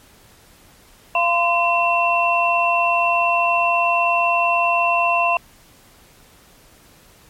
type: tone cluster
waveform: sine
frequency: 690 / 1026 / 2705 Hz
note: F5 / C6 / E7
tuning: -21 / -34 / +44 cents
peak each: -19 dBFS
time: 1.15-5.37 s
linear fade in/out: 2 ms
effects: pink hiss -50 dBFS RMS until 7.29 s + MP3 64 kbps